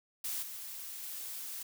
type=noise with level steps; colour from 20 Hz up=blue; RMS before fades=-37 / -44 / -42 dBFS; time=0.24-1.63 s; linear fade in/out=5 ms; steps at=0.42 / 1.02 s; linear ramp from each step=10 ms; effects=none